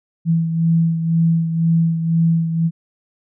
sine beating tone pair, 164.81 / 166.81 Hz, E3 / E3, 0 / +21 cents, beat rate 2 Hz, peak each -14 / -22 dBFS, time 0.25-2.71 s, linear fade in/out 50 ms, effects none

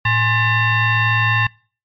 sine tone with frequency modulation, 832 Hz, G#5, 3 cents sharp, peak -13 dBFS, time 0.05-1.47 s, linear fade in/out 5 ms, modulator 944 Hz, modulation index 2.1, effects noise-tail reverb RT60 0.4 s tail -25 dB re dry + MP3 48 kbps

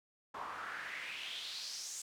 pink noise with band-pass filter sweep, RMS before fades -44 dBFS, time 0.34-2.02 s, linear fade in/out 5 ms, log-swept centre 950 to 7400 Hz, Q 3.7, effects none

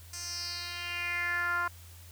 10% pulse tone with band-pass filter sweep, 349.2 Hz, F4, in tune, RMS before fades -34 dBFS, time 0.13-1.68 s, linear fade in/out 5 ms, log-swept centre 7000 to 1200 Hz, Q 4.1, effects added 86 Hz sine -49 dBFS peak until 2.11 s + white hiss -55 dBFS RMS until 2.11 s

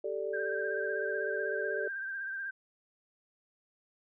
sine chord, G suspended second, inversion none, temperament equal, 392 / 440 / 587.3 Hz, G4 / A4 / D5, 0 / 0 / 0 cents, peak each -37 / -36 / -37 dBFS, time 0.04-1.88 s, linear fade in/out 5 ms
sine tone with vibrato, 1578 Hz, G6, 11 cents sharp, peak -35 dBFS, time 0.33-2.51 s, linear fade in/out 10 ms, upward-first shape triangle, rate 16 Hz, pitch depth 51 cents each way
effects none

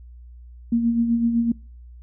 sine tone with tremolo, 233.1 Hz, A#3, in tune, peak -15 dBFS, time 0.72-1.52 s, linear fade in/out 5 ms, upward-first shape sine, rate 7.9 Hz, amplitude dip 50%, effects noise-tail reverb RT60 0.4 s tail -25 dB re dry + added 60 Hz sine -40 dBFS peak until 2.02 s

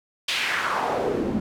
pink noise with band-pass filter sweep, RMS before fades -25 dBFS, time 0.28-1.4 s, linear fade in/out 5 ms, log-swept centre 3500 to 200 Hz, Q 2.2, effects none

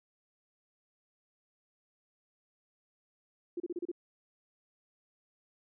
sine tone bursts, 349.2 Hz, F4, in tune, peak -33 dBFS, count 6, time 3.57-3.916 s, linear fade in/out 5 ms, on 31 ms, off 32 ms, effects none

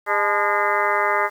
harmonic tone with a mistuned harmonic, 204.1 Hz, G#3, 30 cents flat, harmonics 2 / 3 / 4 / 5 / 6 / 7 / 8 / 9 / 10, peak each -27 / -26 / -24 / -27 / -23 / -29 / -28 / -28 / -26 dBFS, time 0.06-1.3 s, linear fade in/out 50 ms, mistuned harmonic 4, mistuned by +88 cents, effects 8-bit

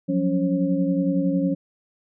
sine tone cluster, 177 / 187.9 / 279.2 / 539 Hz, F3 / F#3 / C#4 / C#5, +23 / +27 / +13 / -49 cents, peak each -24 / -26 / -22 / -29 dBFS, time 0.08-1.55 s, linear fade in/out 20 ms, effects none

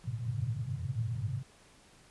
white band-pass noise, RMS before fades -35 dBFS, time 0.04-1.43 s, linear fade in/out 0 ms, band 100 to 130 Hz, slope 48 dB/octave, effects pink hiss -60 dBFS RMS until 2.1 s + resampled to 24000 Hz

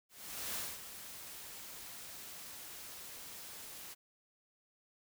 white noise with ADSR envelope, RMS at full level -39 dBFS, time 0.09-3.95 s, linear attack 470 ms, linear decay 220 ms, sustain -10 dB, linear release 26 ms, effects none

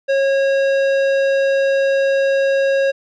sine tone with tanh clipping, 546 Hz, C#5, 26 cents flat, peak -15 dBFS, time 0.08-2.92 s, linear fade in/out 20 ms, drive 14 dB, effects none

